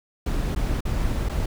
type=noise with dropouts; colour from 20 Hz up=brown; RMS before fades=-24 dBFS; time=0.26-1.46 s; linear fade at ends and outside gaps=5 ms; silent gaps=0.55-0.56 / 0.807-0.852 / 1.288-1.294 s; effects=none